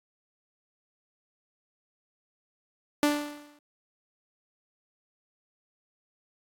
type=tone with exponential decay; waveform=sawtooth; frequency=293.7 Hz; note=D4; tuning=in tune; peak=-15 dBFS; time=3.03-3.59 s; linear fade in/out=1 ms; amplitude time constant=120 ms; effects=AAC 48 kbps